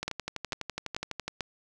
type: two click trains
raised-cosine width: 0.2 ms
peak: -14 / -16 dBFS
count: 4 / 16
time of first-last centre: 0.08-1.407 / 0.03-1.28 s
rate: 2.26 / 12 Hz
effects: none

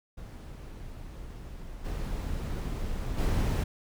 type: noise with level steps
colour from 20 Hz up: brown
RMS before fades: -42 / -33 / -26 dBFS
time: 0.17-3.64 s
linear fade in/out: 10 ms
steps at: 1.84 / 3.17 s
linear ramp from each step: 20 ms
effects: none

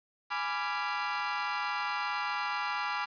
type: chord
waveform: 30% pulse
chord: G# diminished seventh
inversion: none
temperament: equal with one note detuned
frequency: 830.6 / 987.8 / 1174.7 / 1381.7 Hz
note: G#5 / B5 / D6 / F6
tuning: 0 / 0 / 0 / -19 cents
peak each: -34 dBFS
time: 0.3-3.06 s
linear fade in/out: 20 ms
effects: resampled to 11025 Hz + 9-bit

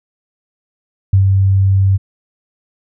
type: tone with ADSR envelope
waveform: sine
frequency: 96.8 Hz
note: G2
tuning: 21 cents flat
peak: -5 dBFS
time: 1.13-1.98 s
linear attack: 5 ms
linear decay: 100 ms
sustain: -3 dB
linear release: 24 ms
effects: none

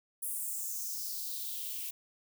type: noise with high-pass filter sweep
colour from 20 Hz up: violet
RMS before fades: -38 dBFS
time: 0.22-1.91 s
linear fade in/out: 10 ms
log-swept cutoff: 10000 to 2500 Hz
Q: 3.3
effects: none

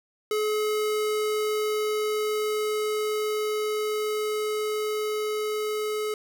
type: tone with level ramp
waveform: square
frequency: 426.3 Hz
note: G#4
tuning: 45 cents sharp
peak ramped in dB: -24 to -27 dBFS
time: 0.31-6.14 s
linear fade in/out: 2 ms
effects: none

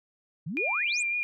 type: exponential sweep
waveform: sine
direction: up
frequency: 138.1 to 8900 Hz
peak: -31 dBFS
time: 0.46-1.03 s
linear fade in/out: 10 ms
type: tone with vibrato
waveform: sine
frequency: 2407 Hz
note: D7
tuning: 42 cents sharp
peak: -26 dBFS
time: 0.57-1.23 s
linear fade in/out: 0 ms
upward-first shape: sine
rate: 5.4 Hz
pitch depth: 27 cents each way
effects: none

